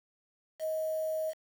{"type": "tone with quantisation", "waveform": "sine", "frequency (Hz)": 632, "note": "D#5", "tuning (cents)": 27, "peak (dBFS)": -30, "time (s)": [0.59, 1.34], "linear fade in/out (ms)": 50, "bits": 8, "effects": []}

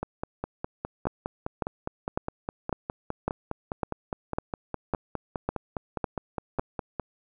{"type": "two click trains", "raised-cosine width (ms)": 1, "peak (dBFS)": [-16, -12], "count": [35, 11], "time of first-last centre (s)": [[0.03, 6.997], [1.07, 6.595]], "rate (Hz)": [4.88, 1.81], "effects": []}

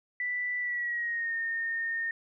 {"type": "tone with pitch glide", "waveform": "sine", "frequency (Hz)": [1975.5, 1832.6], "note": ["B6", "A#6"], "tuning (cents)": [0, -30], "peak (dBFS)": -29, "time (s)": [0.2, 2.11], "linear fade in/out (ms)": 2, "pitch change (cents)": -130, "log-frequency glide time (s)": [0.59, 1.35], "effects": []}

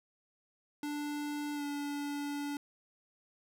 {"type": "tone with pitch glide", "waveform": "square", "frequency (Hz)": [293.7, 288], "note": ["D4", "D4"], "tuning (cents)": [0, -34], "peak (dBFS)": -36, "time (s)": [0.83, 2.57], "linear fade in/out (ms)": 2, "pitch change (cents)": -34, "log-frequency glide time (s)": [1.54, 1.63], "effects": []}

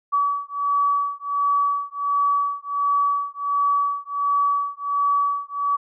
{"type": "beating tone pair", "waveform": "sine", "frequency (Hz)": [1141, 1142.4], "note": ["C#6", "D6"], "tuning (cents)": [50, -48], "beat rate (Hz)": 1.4, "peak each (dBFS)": -22, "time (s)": [0.12, 5.77], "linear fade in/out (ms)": 20, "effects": []}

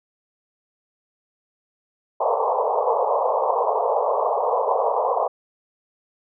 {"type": "band-pass noise", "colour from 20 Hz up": "pink", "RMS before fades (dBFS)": -21, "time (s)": [2.2, 5.28], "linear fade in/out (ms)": 10, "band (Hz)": [440, 1100], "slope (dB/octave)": 96, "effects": []}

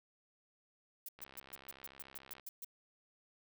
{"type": "noise bursts", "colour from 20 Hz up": "violet", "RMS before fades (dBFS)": -46, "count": 11, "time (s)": [1.06, 2.646], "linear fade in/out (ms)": 2, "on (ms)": 26, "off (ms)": 130}
{"type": "click train", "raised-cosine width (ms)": 0.3, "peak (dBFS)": -39, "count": 82, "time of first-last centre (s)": [1.19, 2.397], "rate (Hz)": 67.1}
{"effects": []}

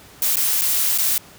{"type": "noise with dropouts", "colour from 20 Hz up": "blue", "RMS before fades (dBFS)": -19, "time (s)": [0.22, 1.18], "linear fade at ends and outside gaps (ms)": 2, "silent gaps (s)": [[0.358, 0.368], [0.613, 0.617], [0.978, 0.984]], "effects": ["pink hiss -45 dBFS RMS until 1.38 s", "high-pass 60 Hz 12 dB/octave"]}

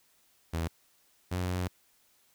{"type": "tone pair in turn", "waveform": "sawtooth", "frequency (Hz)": [82.41, 90.57], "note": ["E2", "F#2"], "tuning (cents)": [0, -36], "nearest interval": "major second", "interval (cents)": 164, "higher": "second", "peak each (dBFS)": -26, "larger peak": "neither", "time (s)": [[0.53, 0.68], [1.31, 1.68]], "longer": "second", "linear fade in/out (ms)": 10, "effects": ["white hiss -67 dBFS RMS until 2.34 s"]}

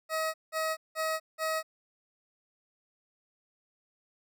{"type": "tone bursts", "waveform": "20% pulse", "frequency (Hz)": 636, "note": "D#5", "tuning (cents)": 38, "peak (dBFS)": -24, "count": 4, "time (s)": [0.09, 1.63], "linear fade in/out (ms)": 50, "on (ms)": 250, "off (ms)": 180, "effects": []}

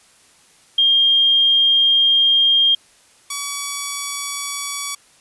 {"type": "tone pair in turn", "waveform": ["sine", "5% pulse"], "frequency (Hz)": [3214, 1136.3], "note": ["G7", "C#6"], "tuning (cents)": [43, 43], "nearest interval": "octave + tritone", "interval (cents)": 1800, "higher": "first", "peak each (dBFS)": -11, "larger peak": "neither", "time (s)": [[0.78, 2.75], [3.3, 4.95]], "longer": "first", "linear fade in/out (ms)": 5, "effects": ["white hiss -52 dBFS RMS until 5.2 s", "resampled to 24000 Hz"]}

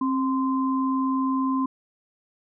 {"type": "tone pair together", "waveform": "sine", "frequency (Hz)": [265.9, 1037], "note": ["C4", "C6"], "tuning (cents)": [28, -16], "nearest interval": "2 octaves", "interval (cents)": 2356, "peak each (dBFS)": [-22, -27], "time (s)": [0.01, 1.66], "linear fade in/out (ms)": 5, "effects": []}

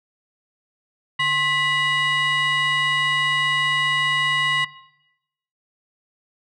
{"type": "tone with frequency modulation", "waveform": "sine", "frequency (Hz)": 1975.5, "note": "B6", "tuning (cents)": 0, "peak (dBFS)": -16, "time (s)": [1.19, 4.65], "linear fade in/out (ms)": 10, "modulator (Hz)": 915, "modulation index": 1.2, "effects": ["noise-tail reverb RT60 0.9 s tail -19 dB re dry", "tanh soft clip ceiling -16 dBFS"]}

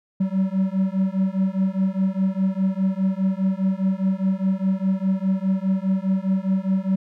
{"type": "beating tone pair", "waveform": "triangle", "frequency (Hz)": [188.4, 193.3], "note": ["F#3", "G3"], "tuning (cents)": [32, -24], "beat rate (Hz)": 4.9, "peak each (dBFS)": [-20, -20], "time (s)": [0.2, 6.96], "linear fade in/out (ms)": 10, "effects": []}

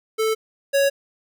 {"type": "tone pair in turn", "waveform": "square", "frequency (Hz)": [440, 555.7], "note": ["A4", "C#5"], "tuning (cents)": [0, 4], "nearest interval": "major third", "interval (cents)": 404, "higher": "second", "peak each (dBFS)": [-19, -16], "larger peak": "second", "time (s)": [[0.18, 0.35], [0.73, 0.9]], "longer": "neither", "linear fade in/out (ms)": 20, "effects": []}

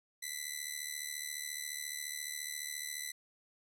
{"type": "ring-modulated tone", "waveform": "10% pulse", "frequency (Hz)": 1999, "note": "B6", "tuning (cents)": 20, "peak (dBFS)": -27, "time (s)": [0.22, 3.12], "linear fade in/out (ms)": 10, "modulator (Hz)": 37.2, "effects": []}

